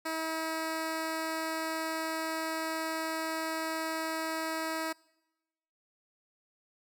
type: tone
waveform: 10% pulse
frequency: 321 Hz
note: E4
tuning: 46 cents flat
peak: -24 dBFS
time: 0.05-4.93 s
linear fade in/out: 10 ms
effects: noise-tail reverb RT60 1.0 s tail -24 dB re dry